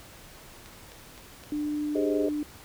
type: click train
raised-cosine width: 0.2 ms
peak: -29 dBFS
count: 4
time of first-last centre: 0.66-1.437 s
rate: 3.86 Hz
type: tone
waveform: sine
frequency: 297.7 Hz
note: D4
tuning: 24 cents sharp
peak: -27 dBFS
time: 1.52-2.43 s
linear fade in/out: 2 ms
type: chord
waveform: sine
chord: Ab major seventh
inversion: third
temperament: equal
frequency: 392 / 415.3 / 523.3 / 622.3 Hz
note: G4 / Ab4 / C5 / Eb5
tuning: 0 / 0 / 0 / 0 cents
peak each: -31 / -28 / -34 / -32 dBFS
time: 1.95-2.29 s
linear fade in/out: 5 ms
effects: pink hiss -49 dBFS RMS until 2.64 s